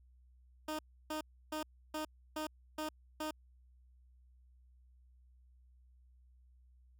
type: tone bursts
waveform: 15% pulse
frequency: 308.7 Hz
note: D#4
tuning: 14 cents flat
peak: -31 dBFS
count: 7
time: 0.68-3.31 s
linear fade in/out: 5 ms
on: 110 ms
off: 310 ms
effects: added 62 Hz sine -61 dBFS peak until 6.99 s